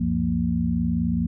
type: tone cluster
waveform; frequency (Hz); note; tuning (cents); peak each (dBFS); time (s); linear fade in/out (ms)
sine; 68.4 / 93 / 173.3 / 232.2; C#2 / F#2 / F3 / A#3; -23 / +9 / -13 / -7; -30 / -29 / -24 / -24; 0-1.27; 10
effects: none